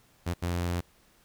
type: tone bursts at uneven times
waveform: sawtooth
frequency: 87.31 Hz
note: F2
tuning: in tune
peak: -24 dBFS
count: 2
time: 0.26-0.34 / 0.42-0.81 s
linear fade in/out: 10 ms
effects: pink hiss -63 dBFS RMS until 1.24 s